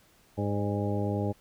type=harmonic tone with a mistuned harmonic; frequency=102.5 Hz; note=G#2; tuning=22 cents flat; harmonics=1 / 2 / 3 / 4 / 5 / 6 / 8; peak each=-30 / -33 / -35 / -36 / -37 / -38 / -39 dBFS; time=0.37-1.33 s; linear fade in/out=20 ms; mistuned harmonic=6; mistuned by=-31 cents; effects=pink hiss -62 dBFS RMS until 1.4 s